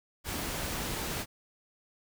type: noise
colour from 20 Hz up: pink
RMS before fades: -35 dBFS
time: 0.24-1.26 s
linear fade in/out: 50 ms
effects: none